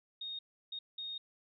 sine tone bursts at uneven times, 3712 Hz, A#7, 8 cents flat, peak -39 dBFS, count 3, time 0.21-0.39 / 0.72-0.79 / 0.98-1.18 s, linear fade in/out 5 ms, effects none

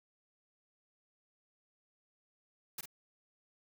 white noise with echo, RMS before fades -41 dBFS, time 2.78-2.81 s, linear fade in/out 5 ms, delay 48 ms, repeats 1, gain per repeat -7 dB, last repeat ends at 2.858 s, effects none

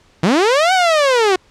sawtooth linear two-way sweep, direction up then down, 148.7 to 767 to 358.5 Hz, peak -7 dBFS, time 0.23-1.36 s, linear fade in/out 5 ms, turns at 0.73 s, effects pink hiss -52 dBFS RMS until 1.5 s + low-pass 6000 Hz 12 dB/octave

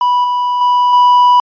triangle tone with level steps, 984 Hz, B5, 7 cents flat, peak -7 / -10 / -6 / -3 dBFS, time 0.01-1.4 s, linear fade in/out 2 ms, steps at 0.24 / 0.61 / 0.93 s, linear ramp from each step 2 ms, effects resampled to 11025 Hz

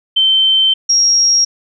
sine tone pair in turn, 3100 / 5602 Hz, G7 / F8, -20 / +4 cents, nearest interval minor seventh, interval 1024 cents, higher second, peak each -8 dBFS, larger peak neither, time 0.16-0.74 / 0.89-1.45 s, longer first, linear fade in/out 10 ms, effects none

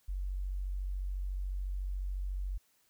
sine tone, 47 Hz, F#1, 28 cents sharp, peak -33 dBFS, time 0.08-2.58 s, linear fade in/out 10 ms, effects white hiss -71 dBFS RMS until 2.89 s

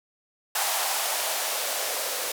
violet noise with band-pass filter sweep, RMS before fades -28 dBFS, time 0.55-2.32 s, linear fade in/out 5 ms, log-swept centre 790 to 510 Hz, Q 3.2, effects none

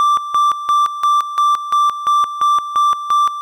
triangle tone with tremolo, 1174.7 Hz, D6, in tune, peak -8 dBFS, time 0-3.41 s, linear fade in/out 0 ms, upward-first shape square, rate 2.9 Hz, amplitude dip 75%, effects none

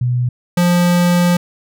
sine / square tone pair in turn, 123.47 / 175.71 Hz, B2 / F3, 0 / +11 cents, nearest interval tritone, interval 611 cents, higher second, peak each -13 / -11 dBFS, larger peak second, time 0.01-0.29 / 0.57-1.37 s, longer second, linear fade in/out 5 ms, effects none

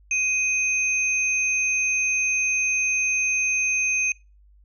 sine tone pair together, 2500 / 6300 Hz, D#7 / G8, +8 / +8 cents, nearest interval octave + major third, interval 1600 cents, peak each -21 / -27 dBFS, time 0.11-4.12 s, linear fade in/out 2 ms, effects noise-tail reverb RT60 0.3 s tail -25 dB re dry + added 50 Hz sine -51 dBFS peak until 4.64 s

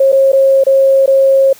sine tone with dropouts, 540 Hz, C#5, 45 cents flat, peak -5 dBFS, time 0-1.53 s, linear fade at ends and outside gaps 5 ms, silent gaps 0.12-0.126 / 0.32-0.33 / 0.638-0.666 / 1.061-1.076 s, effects white hiss -40 dBFS RMS until 1.59 s + high-pass 60 Hz 12 dB/octave

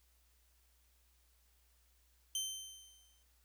20% pulse tone with exponential decay, 3100 Hz, G7, 20 cents flat, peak -29 dBFS, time 2.35-3.23 s, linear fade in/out 2 ms, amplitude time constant 190 ms, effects added 60 Hz sine -70 dBFS peak until 3.44 s + white hiss -74 dBFS RMS until 3.44 s

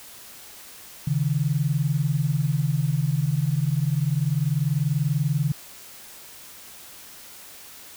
sine tone pair together, 135.4 / 155.67 Hz, C#3 / D#3, -40 / +1 cents, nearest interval major second, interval 241 cents, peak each -23 dBFS, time 1.07-5.52 s, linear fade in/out 5 ms, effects white hiss -44 dBFS RMS until 7.96 s

